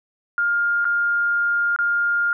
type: tone with dropouts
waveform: sine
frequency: 1409 Hz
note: F6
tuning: 15 cents sharp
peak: -17 dBFS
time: 0.38-2.33 s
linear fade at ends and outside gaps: 1 ms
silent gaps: 0.845-0.852 / 1.762-1.788 s
effects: none